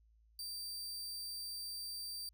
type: tone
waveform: sawtooth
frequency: 4673 Hz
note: D8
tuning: 9 cents flat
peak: -39 dBFS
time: 0.39-2.29 s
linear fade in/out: 2 ms
effects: added 55 Hz sine -65 dBFS peak until 2.33 s